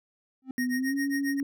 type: tone with exponential growth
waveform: triangle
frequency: 261.6 Hz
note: C4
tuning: in tune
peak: -27 dBFS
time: 0.42-0.51 s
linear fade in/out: 2 ms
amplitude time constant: 18 ms
type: tone with pitch glide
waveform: sine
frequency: 250 to 279 Hz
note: B3 to C#4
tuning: +21 to +11 cents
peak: -26 dBFS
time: 0.58-1.43 s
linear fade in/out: 2 ms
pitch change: +190 cents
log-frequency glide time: 0.73-0.96 s
type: tone with tremolo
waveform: square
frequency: 1864.7 Hz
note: A#6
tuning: in tune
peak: -30 dBFS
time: 0.58-1.4 s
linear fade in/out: 0 ms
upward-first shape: sine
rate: 7.4 Hz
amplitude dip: 100%
effects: none